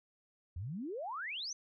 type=exponential sweep; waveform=sine; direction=up; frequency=77.78 to 6330 Hz; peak=-38 dBFS; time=0.56-1.53 s; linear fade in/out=5 ms; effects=none